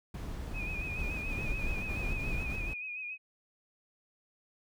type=noise; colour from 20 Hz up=brown; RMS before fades=-38 dBFS; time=0.14-2.56 s; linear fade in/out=5 ms
type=tone with vibrato; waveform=sine; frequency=2489 Hz; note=D#7; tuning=in tune; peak=-37 dBFS; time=0.53-3.18 s; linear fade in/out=50 ms; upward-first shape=sine; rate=7 Hz; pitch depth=50 cents each way
type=noise bursts; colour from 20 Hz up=brown; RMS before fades=-38 dBFS; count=6; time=0.98-2.74 s; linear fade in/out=10 ms; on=250 ms; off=52 ms
effects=none